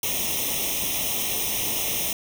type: noise with comb filter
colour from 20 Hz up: white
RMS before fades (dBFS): -26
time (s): 0.03-2.13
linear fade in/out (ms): 2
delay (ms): 0.33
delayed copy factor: +1
effects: none